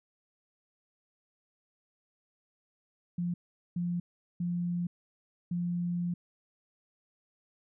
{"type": "tone bursts at uneven times", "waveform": "sine", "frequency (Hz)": 174.61, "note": "F3", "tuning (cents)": 0, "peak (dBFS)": -29, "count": 4, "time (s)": [[3.18, 3.34], [3.76, 4], [4.4, 4.87], [5.51, 6.14]], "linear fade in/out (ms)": 5, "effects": []}